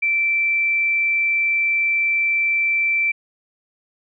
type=tone; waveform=sine; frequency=2337 Hz; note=D7; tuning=9 cents flat; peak=-16 dBFS; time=0.02-3.12 s; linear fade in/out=10 ms; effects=none